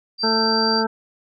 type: tone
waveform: sine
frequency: 4699 Hz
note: D8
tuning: in tune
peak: -20 dBFS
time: 0.18-0.84 s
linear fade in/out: 50 ms
type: harmonic tone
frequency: 222.4 Hz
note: A3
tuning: 19 cents sharp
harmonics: 1 / 2 / 3 / 4 / 6 / 7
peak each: -23 / -23 / -31 / -24 / -28 / -29 dBFS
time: 0.23-0.87 s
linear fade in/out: 10 ms
effects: none